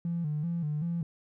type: tone with vibrato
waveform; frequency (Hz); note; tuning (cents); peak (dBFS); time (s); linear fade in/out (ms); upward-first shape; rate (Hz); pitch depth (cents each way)
triangle; 159.7; D#3; +45; -25; 0.05-1.03; 2; square; 2.6; 110
effects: tanh soft clip ceiling -26 dBFS